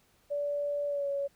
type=tone with pitch glide; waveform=sine; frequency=578 to 560.9 Hz; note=D5 to C#5; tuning=-28 to +20 cents; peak=-29 dBFS; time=0.3-1.28 s; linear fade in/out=20 ms; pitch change=-52 cents; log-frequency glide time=0.87-1.08 s; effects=pink hiss -67 dBFS RMS until 1.35 s